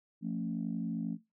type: chord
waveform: sine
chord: F augmented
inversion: none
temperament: equal with one note detuned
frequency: 174.61 / 224.8 / 277.2 Hz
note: F3 / A3 / C#4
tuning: 0 / +37 / 0 cents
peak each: -36 / -35 / -39 dBFS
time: 0.21-1.18 s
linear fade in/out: 50 ms
effects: noise-tail reverb RT60 0.2 s tail -17 dB re dry + tanh soft clip ceiling -24 dBFS